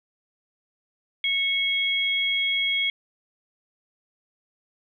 sine tone pair together, 2202 / 3299 Hz, C#7 / G#7, -12 / -12 cents, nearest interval perfect fifth, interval 700 cents, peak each -24 / -24 dBFS, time 1.24-2.9 s, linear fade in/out 2 ms, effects none

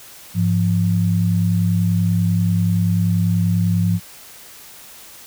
sine tone pair together, 103.29 / 173.6 Hz, G#2 / F3, -9 / -10 cents, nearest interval major sixth, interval 899 cents, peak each -17 dBFS, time 0.34-4 s, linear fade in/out 50 ms, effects white hiss -41 dBFS RMS until 5.26 s

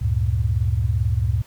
sine tone cluster, 72.1 / 96.9 / 114.8 Hz, D2 / G2 / A#2, -31 / -20 / -26 cents, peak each -22 dBFS, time 0.01-1.42 s, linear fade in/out 10 ms, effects pink hiss -51 dBFS RMS until 1.46 s

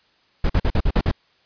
brown noise bursts, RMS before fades -17 dBFS, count 7, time 0.44-1.114 s, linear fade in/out 5 ms, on 56 ms, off 47 ms, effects white hiss -60 dBFS RMS until 1.45 s + resampled to 11025 Hz

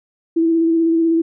sine tone with vibrato, 329.4 Hz, E4, 1 cent flat, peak -12 dBFS, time 0.36-1.22 s, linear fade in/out 10 ms, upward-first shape square, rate 16 Hz, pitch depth 17 cents each way, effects none

